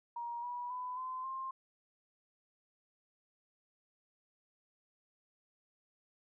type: tone with pitch steps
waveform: sine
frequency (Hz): 946 / 972.6 / 999.9 / 1028.1 / 1057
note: A#5 / B5 / B5 / C6 / C6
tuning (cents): +25 / -27 / +21 / -31 / +17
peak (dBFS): -38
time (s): 0.16-1.51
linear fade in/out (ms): 5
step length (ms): 270
effects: none